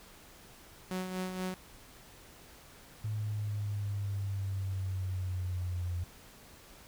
sawtooth tone with tremolo, 185 Hz, F#3, in tune, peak -29 dBFS, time 0.91-1.54 s, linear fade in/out 0 ms, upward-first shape sine, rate 4.2 Hz, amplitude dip 50%
sine exponential sweep, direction down, 107.6 to 87.31 Hz, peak -32 dBFS, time 3.04-6.04 s, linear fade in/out 5 ms
effects pink hiss -55 dBFS RMS until 6.87 s

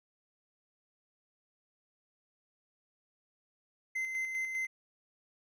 triangle tone with tremolo, 2067 Hz, C7, 22 cents flat, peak -30 dBFS, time 3.95-4.67 s, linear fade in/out 10 ms, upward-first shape square, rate 5 Hz, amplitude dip 40%, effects none

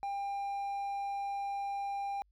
triangle tone, 798 Hz, G5, 31 cents sharp, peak -32 dBFS, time 0.03-2.22 s, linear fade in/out 0 ms, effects added 50 Hz sine -66 dBFS peak until 2.31 s

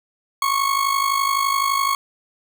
40% pulse tone with amplitude modulation, 1100 Hz, C#6, 14 cents flat, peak -14 dBFS, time 0.42-1.95 s, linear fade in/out 2 ms, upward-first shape sine, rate 51.8 Hz, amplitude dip 65%, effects none

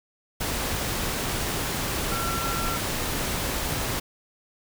sine tone in noise, 1357 Hz, E6, 50 cents sharp, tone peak -30 dBFS, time 2.11-2.77 s, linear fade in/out 10 ms, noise pink, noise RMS -28 dBFS, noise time 0.4-4 s, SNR -5 dB, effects none

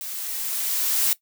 blue noise with level ramp, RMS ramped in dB -33 to -20 dBFS, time 0.01-1.13 s, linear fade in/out 0 ms, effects noise-tail reverb RT60 0.1 s tail -18 dB re dry

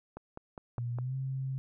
click train, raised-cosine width 1 ms, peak -28 dBFS, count 5, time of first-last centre 0.17-0.986 s, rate 4.9 Hz
sine tone with pitch glide, 119.9 to 133.04 Hz, A#2 to C3, +49 to +29 cents, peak -32 dBFS, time 0.78-1.58 s, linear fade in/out 0 ms, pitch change +180 cents, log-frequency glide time 0.94-1.15 s
effects none

